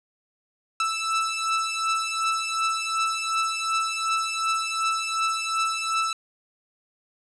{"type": "beating tone pair", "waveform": "sawtooth", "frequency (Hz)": [1318.5, 1321.2], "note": ["E6", "E6"], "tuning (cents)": [0, 4], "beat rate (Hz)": 2.7, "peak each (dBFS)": [-22, -24], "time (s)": [0.8, 6.13], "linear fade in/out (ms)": 2, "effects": ["resampled to 22050 Hz", "9-bit"]}